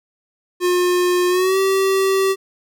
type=tone with pitch glide; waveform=square; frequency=357.9 to 385.8 Hz; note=F4 to G4; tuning=+42 to -28 cents; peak=-15 dBFS; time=0.6-2.36 s; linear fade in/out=50 ms; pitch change=+130 cents; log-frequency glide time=1.29-1.58 s; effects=none